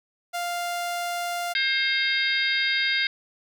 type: tone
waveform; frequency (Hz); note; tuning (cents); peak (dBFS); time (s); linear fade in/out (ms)
sawtooth; 698.5; F5; 0; -23; 0.33-1.54; 20
type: harmonic tone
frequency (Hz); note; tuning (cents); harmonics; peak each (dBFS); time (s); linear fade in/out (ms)
532; C5; +29; 3 / 4 / 5 / 6 / 7 / 8 / 9; -27 / -25 / -35 / -33 / -28 / -40 / -31; 1.55-3.07; 2
effects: none